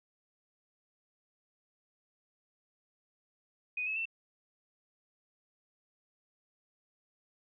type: tone with pitch steps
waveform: sine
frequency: 2489 / 2583 / 2680 Hz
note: D#7 / E7 / E7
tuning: 0 / -36 / +28 cents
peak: -32 dBFS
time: 3.77-4.055 s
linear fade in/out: 5 ms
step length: 95 ms
effects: none